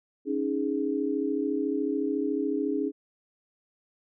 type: chord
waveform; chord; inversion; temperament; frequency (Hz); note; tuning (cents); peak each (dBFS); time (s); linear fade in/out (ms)
sine; C# suspended second; none; equal; 277.2 / 311.1 / 415.3; C#4 / D#4 / G#4; 0 / 0 / 0; -29 / -30 / -30; 0.25-2.92; 50
effects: none